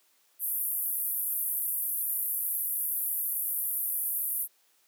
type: band-pass noise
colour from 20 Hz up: white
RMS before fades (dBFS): -31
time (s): 0.39-4.48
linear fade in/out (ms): 50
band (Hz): 11000 to 14000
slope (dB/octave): 48
effects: white hiss -67 dBFS RMS until 4.87 s + high-pass 300 Hz 12 dB/octave

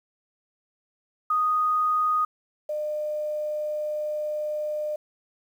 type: tone pair in turn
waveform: sine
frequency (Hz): 1242 / 603.7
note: D#6 / D5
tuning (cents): -3 / +48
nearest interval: octave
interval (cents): 1249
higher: first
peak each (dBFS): -20 / -26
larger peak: first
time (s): 1.3-2.25 / 2.69-4.96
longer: second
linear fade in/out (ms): 5
effects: 9-bit

